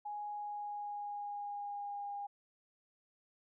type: tone with pitch glide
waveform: sine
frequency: 830.6 to 810.7 Hz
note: G#5 to G#5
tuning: 0 to -42 cents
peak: -39 dBFS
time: 0.05-2.27 s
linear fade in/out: 10 ms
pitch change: -42 cents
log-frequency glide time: 0.28-2.13 s
effects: none